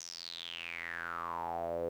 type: tone with band-pass filter sweep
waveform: sawtooth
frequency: 84.8 Hz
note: E2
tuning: 50 cents sharp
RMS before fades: -40 dBFS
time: 0-1.89 s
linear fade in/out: 5 ms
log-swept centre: 6200 to 480 Hz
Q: 8
effects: 11-bit